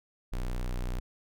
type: tone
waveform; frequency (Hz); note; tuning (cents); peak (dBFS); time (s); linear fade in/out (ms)
square; 30.79; B0; -4; -31; 0.32-1; 10
effects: none